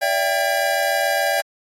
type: tone cluster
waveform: square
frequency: 579 / 666 / 785 / 1620 Hz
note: D5 / E5 / G5 / G#6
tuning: -25 / +18 / +2 / -43 cents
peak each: -24 dBFS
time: 0.01-1.42 s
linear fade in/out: 20 ms
effects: AAC 48 kbps